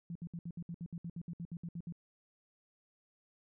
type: tone bursts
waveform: sine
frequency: 170 Hz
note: F3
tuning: 46 cents flat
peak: -39 dBFS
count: 16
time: 0.1-1.924 s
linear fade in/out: 2 ms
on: 54 ms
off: 64 ms
effects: none